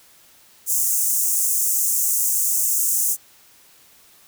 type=high-pass noise; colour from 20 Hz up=pink; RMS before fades=-20 dBFS; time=0.66-3.17 s; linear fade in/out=50 ms; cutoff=6500 Hz; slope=48 dB/octave; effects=white hiss -52 dBFS RMS until 4.27 s